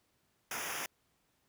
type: noise with comb filter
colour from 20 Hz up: pink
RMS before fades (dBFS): -39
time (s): 0.51-0.86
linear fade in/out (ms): 2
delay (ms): 0.24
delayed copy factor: -0.95
effects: pink hiss -75 dBFS RMS until 1.48 s + high-pass 60 Hz 12 dB/octave